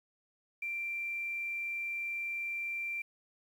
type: tone with quantisation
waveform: sine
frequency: 2359 Hz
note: D7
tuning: 7 cents sharp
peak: -34 dBFS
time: 0.62-3.02 s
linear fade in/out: 5 ms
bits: 10
effects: none